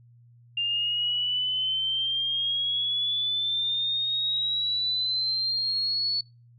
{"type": "exponential sweep", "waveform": "sine", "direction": "up", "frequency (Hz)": [2794, 4435], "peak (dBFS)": -24, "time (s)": [0.57, 6.21], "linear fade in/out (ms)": 5, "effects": ["noise-tail reverb RT60 0.3 s tail -25 dB re dry", "added 119 Hz sine -52 dBFS peak until 6.58 s"]}